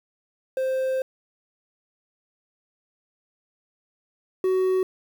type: tone pair in turn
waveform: triangle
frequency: 523.3 / 374 Hz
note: C5 / F#4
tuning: 0 / +19 cents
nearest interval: tritone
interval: 581 cents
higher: first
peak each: -20 / -17 dBFS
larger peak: second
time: 0.57-1.02 / 4.44-4.83 s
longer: first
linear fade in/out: 2 ms
effects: 8-bit